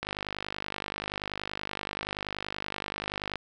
click train, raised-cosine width 0.3 ms, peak -16 dBFS, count 169, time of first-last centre 0.03-3.357 s, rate 50.5 Hz, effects none

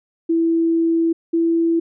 sine tone pair in turn, 330.6 / 332.5 Hz, E4 / E4, +5 / +15 cents, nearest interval unison, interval 10 cents, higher second, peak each -14 dBFS, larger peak neither, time 0.29-1.13 / 1.33-1.8 s, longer first, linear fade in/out 10 ms, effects none

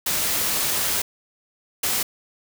white noise bursts at uneven times, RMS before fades -23 dBFS, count 2, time 0.06-1.02 / 1.83-2.03 s, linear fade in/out 5 ms, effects none

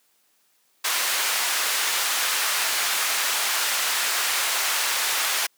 pink band-pass noise, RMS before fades -24 dBFS, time 0.84-5.47 s, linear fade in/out 10 ms, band 1200 to 16000 Hz, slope 12 dB/octave, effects white hiss -65 dBFS RMS until 5.57 s + high-pass 200 Hz 12 dB/octave

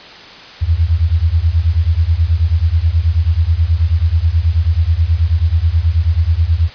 sine beating tone pair, 77.78 / 87.08 Hz, D#2 / F2, 0 / -5 cents, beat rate 9.3 Hz, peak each -13 dBFS, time 0.61-6.7 s, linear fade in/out 20 ms, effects white hiss -35 dBFS RMS until 6.74 s + resampled to 11025 Hz

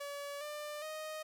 sawtooth tone with pitch steps, 570 / 595.6 / 622.3 Hz, C#5 / D5 / D#5, +48 / +24 / 0 cents, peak -37 dBFS, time 0-1.23 s, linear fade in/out 10 ms, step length 410 ms, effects none

